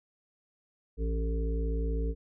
harmonic tone, 56 Hz, A1, 31 cents sharp, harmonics 1 / 3 / 5 / 7 / 8, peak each -28 / -40 / -41 / -47 / -38 dBFS, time 0.97-2.15 s, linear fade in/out 50 ms, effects none

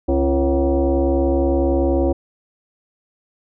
sine tone with frequency modulation, 137.8 Hz, C#3, 10 cents flat, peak -14 dBFS, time 0.08-2.13 s, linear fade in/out 10 ms, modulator 205 Hz, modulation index 2.3, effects none

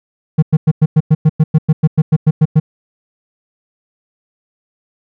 triangle tone bursts, 155.56 Hz, D#3, in tune, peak -3 dBFS, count 16, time 0.38-2.6 s, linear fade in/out 10 ms, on 45 ms, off 100 ms, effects none

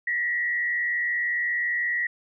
sine tone with frequency modulation, 1923 Hz, B6, 47 cents flat, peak -23 dBFS, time 0.07-2.07 s, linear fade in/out 5 ms, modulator 94.5 Hz, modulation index 0.66, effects none

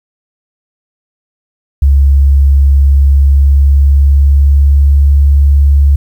sine tone with pitch glide, 69.3 to 70.59 Hz, C#2 to C#2, 0 to +32 cents, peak -3 dBFS, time 1.82-5.96 s, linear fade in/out 5 ms, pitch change +32 cents, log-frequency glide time 2.97-5.13 s, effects 7-bit

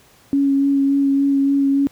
sine tone with vibrato, 277.2 Hz, C#4, in tune, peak -13 dBFS, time 0.33-1.87 s, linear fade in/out 0 ms, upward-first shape sine, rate 3.5 Hz, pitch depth 14 cents each way, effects pink hiss -51 dBFS RMS until 1.91 s + high-pass 60 Hz 12 dB/octave

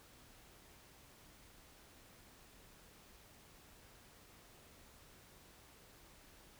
silence, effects pink hiss -62 dBFS RMS until 6.59 s

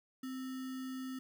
sine tone with sample-and-hold, 259.9 Hz, C4, 11 cents flat, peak -39 dBFS, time 0.23-1.19 s, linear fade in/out 5 ms, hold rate 1575 Hz, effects none

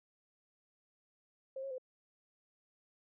sine tone with pitch steps, 532 / 544 / 513 Hz, C5 / C#5 / C5, +29 / -33 / -34 cents, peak -39 dBFS, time 1.56-1.782 s, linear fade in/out 5 ms, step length 74 ms, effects none

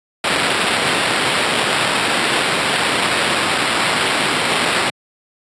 white noise with sample-and-hold, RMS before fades -17 dBFS, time 0.24-4.9 s, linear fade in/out 2 ms, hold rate 6300 Hz, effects high-pass 150 Hz 12 dB/octave + resampled to 22050 Hz

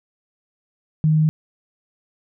sine tone, 155.56 Hz, D#3, in tune, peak -13 dBFS, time 1.04-1.29 s, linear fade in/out 0 ms, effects none

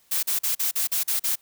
blue noise bursts, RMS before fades -24 dBFS, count 8, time 0.11-1.357 s, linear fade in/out 10 ms, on 120 ms, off 41 ms, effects white hiss -61 dBFS RMS until 1.41 s

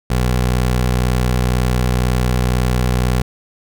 20% pulse tone, 62 Hz, B1, 7 cents sharp, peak -9 dBFS, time 0.1-3.22 s, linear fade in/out 5 ms, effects none

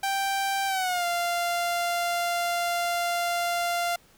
sawtooth tone with pitch glide, 784 to 694.4 Hz, G5 to F5, 0 to -10 cents, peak -21 dBFS, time 0.03-3.96 s, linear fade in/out 5 ms, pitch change -210 cents, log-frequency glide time 0.67-1.05 s, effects pink hiss -58 dBFS RMS until 4.17 s

